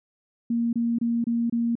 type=tone bursts; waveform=sine; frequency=233.8 Hz; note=A#3; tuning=5 cents sharp; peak=-21 dBFS; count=5; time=0.5-1.754 s; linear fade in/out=5 ms; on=230 ms; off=26 ms; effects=none